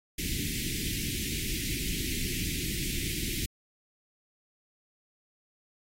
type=band-stop noise; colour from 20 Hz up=pink; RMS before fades=-33 dBFS; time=0.18-3.46 s; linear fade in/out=5 ms; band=370 to 2000 Hz; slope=48 dB/octave; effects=AAC 48 kbps